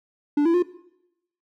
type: tone with pitch steps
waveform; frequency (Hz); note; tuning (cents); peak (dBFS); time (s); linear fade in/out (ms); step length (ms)
triangle; 292 / 334.6 / 354.8; D4 / E4 / F4; -10 / +26 / +27; -14; 0.37-0.625; 5; 85
effects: noise-tail reverb RT60 0.8 s tail -18 dB re dry